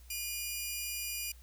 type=tone pair together; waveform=10% pulse; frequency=2423 / 2900 Hz; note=D#7 / F#7; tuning=-47 / -35 cents; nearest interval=minor third; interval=312 cents; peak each=-28 / -34 dBFS; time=0.1-1.32 s; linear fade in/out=5 ms; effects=added 60 Hz sine -52 dBFS peak until 1.42 s + white hiss -63 dBFS RMS until 1.42 s